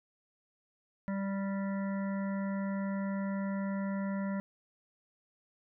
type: harmonic tone with a mistuned harmonic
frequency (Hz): 196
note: G3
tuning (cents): 0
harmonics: 1 / 3 / 5 / 7 / 9 / 10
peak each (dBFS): -32 / -42 / -46 / -49 / -51 / -52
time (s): 1.08-4.4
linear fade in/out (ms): 0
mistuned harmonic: 7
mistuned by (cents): +16
effects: none